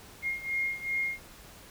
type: beating tone pair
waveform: sine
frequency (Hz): 2135 / 2137.6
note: C7 / C7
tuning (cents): +34 / +36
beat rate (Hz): 2.6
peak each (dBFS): -31 / -34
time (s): 0.22-1.2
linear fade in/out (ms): 50
effects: pink hiss -51 dBFS RMS until 1.7 s